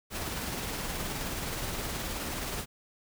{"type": "noise with tremolo", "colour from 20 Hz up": "pink", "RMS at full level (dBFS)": -34, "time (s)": [0.1, 2.66], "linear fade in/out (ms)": 50, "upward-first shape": "sine", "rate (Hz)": 19, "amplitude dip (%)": 25, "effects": []}